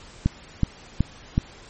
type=click train; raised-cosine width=5 ms; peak=-6 dBFS; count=4; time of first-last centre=0.26-1.379 s; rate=2.68 Hz; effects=pink hiss -46 dBFS RMS until 1.69 s + MP3 32 kbps